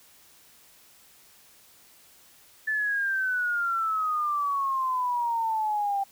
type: exponential sweep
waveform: sine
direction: down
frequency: 1755 to 784 Hz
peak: -24 dBFS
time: 2.67-6.04 s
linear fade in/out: 10 ms
effects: white hiss -56 dBFS RMS until 6.11 s